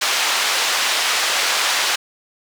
white band-pass noise, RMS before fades -19 dBFS, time 0.01-1.96 s, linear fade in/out 10 ms, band 670 to 4700 Hz, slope 12 dB/octave, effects none

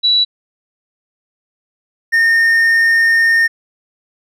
sine / triangle tone pair in turn, 3932 / 1829.1 Hz, B7 / A#6, -8 / -33 cents, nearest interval octave + minor second, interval 1325 cents, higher first, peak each -9 / -7 dBFS, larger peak second, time 0.03-0.25 / 2.12-3.48 s, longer second, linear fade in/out 20 ms, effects none

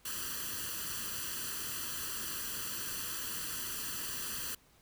white noise with comb filter, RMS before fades -39 dBFS, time 0.05-4.55 s, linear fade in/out 5 ms, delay 0.67 ms, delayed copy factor +0.8, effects pink hiss -65 dBFS RMS until 4.81 s

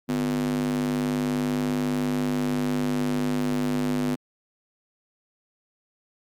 square tone with high-pass filter, 50.1 Hz, G1, 38 cents sharp, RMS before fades -25 dBFS, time 0.08-4.16 s, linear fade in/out 20 ms, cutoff 220 Hz, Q 4.8, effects MP3 96 kbps

